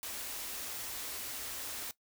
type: band-stop noise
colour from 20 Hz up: white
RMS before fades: -41 dBFS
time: 0.03-1.91 s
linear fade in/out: 0 ms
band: 120 to 210 Hz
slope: 96 dB/octave
effects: noise-tail reverb RT60 0.1 s tail -18 dB re dry